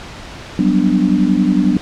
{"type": "chord", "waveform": "sine", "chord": "G major seventh", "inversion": "third", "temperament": "equal", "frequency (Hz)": [185, 196, 246.9, 293.7], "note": ["F#3", "G3", "B3", "D4"], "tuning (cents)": [0, 0, 0, 0], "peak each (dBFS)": -16, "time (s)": [0.59, 1.77], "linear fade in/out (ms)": 2, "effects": ["pink hiss -32 dBFS RMS until 1.81 s", "low-pass 5000 Hz 12 dB/octave"]}